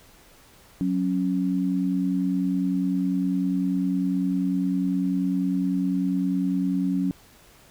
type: tone pair together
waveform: sine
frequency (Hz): 185 / 275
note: F#3 / C#4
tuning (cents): 0 / -14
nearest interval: perfect fifth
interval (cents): 686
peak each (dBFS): -24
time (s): 0.81-7.11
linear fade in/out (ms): 0
effects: pink hiss -53 dBFS RMS until 7.7 s